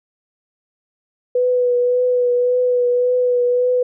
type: tone with vibrato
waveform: sine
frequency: 493.9 Hz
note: B4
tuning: in tune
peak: -13 dBFS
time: 1.35-3.83 s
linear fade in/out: 5 ms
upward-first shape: triangle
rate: 1.8 Hz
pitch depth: 24 cents each way
effects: none